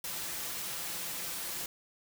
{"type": "noise with comb filter", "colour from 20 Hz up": "white", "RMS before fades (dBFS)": -38, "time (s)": [0.04, 1.66], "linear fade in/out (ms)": 2, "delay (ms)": 5.9, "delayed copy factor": 0.5, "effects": []}